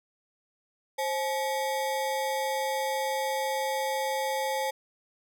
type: ring-modulated tone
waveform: square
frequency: 693 Hz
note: F5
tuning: 14 cents flat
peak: -25 dBFS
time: 0.98-4.71 s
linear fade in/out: 10 ms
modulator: 163 Hz
effects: none